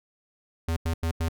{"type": "tone bursts", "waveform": "square", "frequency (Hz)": 82.4, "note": "E2", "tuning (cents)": 0, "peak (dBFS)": -25, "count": 4, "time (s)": [0.68, 1.287], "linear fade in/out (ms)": 5, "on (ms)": 85, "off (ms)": 89, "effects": []}